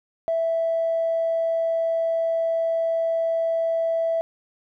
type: tone with tanh clipping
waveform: triangle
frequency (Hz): 659.3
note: E5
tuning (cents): 0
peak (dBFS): -20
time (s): 0.28-4.21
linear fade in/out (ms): 0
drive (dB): 4
effects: none